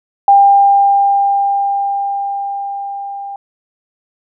sine tone with level ramp, 798 Hz, G5, 31 cents sharp, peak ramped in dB -3 to -23 dBFS, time 0.28-3.36 s, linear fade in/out 2 ms, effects none

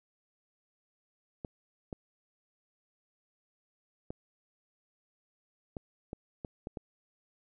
clicks, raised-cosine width 2 ms, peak -25 dBFS, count 8, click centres 1.448 / 1.928 / 4.105 / 5.768 / 6.131 / 6.448 / 6.671 / 6.772 s, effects none

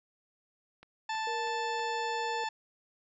click train, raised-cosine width 0.3 ms, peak -35 dBFS, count 4, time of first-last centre 0.83-1.795 s, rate 3.11 Hz
harmonic tone, 880 Hz, A5, in tune, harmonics 1 / 2 / 3 / 4 / 5 / 6 / 8, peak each -33 / -39 / -43 / -45 / -47 / -49 / -51 dBFS, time 1.09-2.49 s, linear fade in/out 5 ms
sine tone, 467.8 Hz, A#4, 6 cents sharp, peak -37 dBFS, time 1.27-2.44 s, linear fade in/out 2 ms
effects none

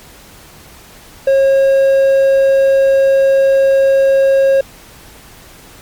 triangle tone, 542 Hz, C#5, 39 cents flat, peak -5 dBFS, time 1.27-4.61 s, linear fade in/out 5 ms, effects pink hiss -39 dBFS RMS until 5.81 s + MP3 96 kbps

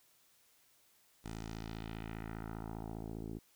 10% pulse tone with low-pass filter sweep, 55 Hz, A1, in tune, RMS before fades -44 dBFS, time 1.24-3.39 s, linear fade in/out 10 ms, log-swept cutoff 9100 to 360 Hz, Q 1.6, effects white hiss -69 dBFS RMS until 3.55 s

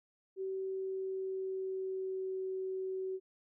sine tone with pitch glide, 382.1 to 377.7 Hz, G4 to F#4, -44 to +36 cents, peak -35 dBFS, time 0.36-3.2 s, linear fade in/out 50 ms, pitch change -20 cents, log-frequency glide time 0.61-2.42 s, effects none

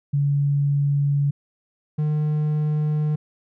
sine / triangle tone pair in turn, 142.3 / 151.5 Hz, C#3 / D#3, +46 / -46 cents, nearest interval minor second, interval 108 cents, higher second, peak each -17 dBFS, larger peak neither, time 0.13-1.31 / 1.98-3.16 s, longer neither, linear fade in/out 10 ms, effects none

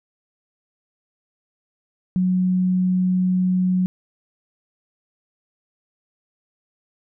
sine tone, 183.6 Hz, F#3, 13 cents flat, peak -16 dBFS, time 2.16-3.86 s, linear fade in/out 0 ms, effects none

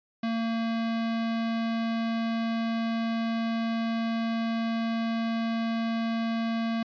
square tone, 227.9 Hz, A#3, 39 cents flat, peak -27 dBFS, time 0.23-6.83 s, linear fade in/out 5 ms, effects resampled to 11025 Hz

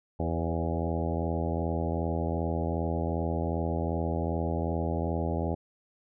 harmonic tone with a mistuned harmonic, 82.6 Hz, E2, 4 cents sharp, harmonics 1 / 2 / 3 / 4 / 5 / 6 / 7 / 8 / 9 / 10, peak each -31 / -34 / -36 / -37 / -38 / -39 / -39 / -40 / -41 / -41 dBFS, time 0.19-5.55 s, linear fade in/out 10 ms, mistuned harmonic 6, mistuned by +28 cents, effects none

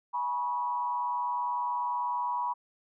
sine tone with frequency modulation, 975 Hz, B5, 23 cents flat, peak -28 dBFS, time 0.13-2.54 s, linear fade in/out 20 ms, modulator 129 Hz, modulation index 0.64, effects none

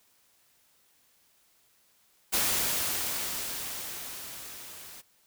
white noise with level ramp, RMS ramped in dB -26 to -47 dBFS, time 2.32-5.02 s, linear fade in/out 20 ms, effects white hiss -66 dBFS RMS until 5.26 s

